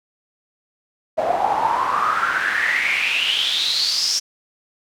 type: noise with band-pass filter sweep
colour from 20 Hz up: pink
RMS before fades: -20 dBFS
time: 1.17-4.2 s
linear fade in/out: 20 ms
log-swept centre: 640 to 5700 Hz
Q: 8.5
effects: none